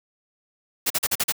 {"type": "noise bursts", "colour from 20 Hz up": "white", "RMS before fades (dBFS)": -22, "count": 6, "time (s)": [0.86, 1.323], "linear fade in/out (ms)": 10, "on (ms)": 43, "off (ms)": 41, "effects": []}